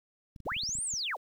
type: clicks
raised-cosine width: 5 ms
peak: -35 dBFS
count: 10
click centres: 0.362 / 0.403 / 0.465 / 0.519 / 0.566 / 0.635 / 0.692 / 0.753 / 0.787 / 0.938 s
type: linear two-way sweep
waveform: sine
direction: up then down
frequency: 38.93 to 9200 to 340.6 Hz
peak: -31 dBFS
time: 0.45-1.17 s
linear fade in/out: 20 ms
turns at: 0.83 s
effects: 10-bit